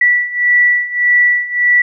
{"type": "beating tone pair", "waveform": "sine", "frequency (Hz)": [1955, 1956.7], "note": ["B6", "B6"], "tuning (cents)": [-18, -17], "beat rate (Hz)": 1.7, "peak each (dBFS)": [-14, -11], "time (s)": [0.01, 1.82], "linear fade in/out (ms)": 5, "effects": []}